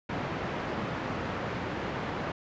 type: band-pass noise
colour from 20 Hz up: pink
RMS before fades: -34 dBFS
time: 0.09-2.32 s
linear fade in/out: 5 ms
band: 110 to 1900 Hz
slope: 12 dB/octave
effects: resampled to 16000 Hz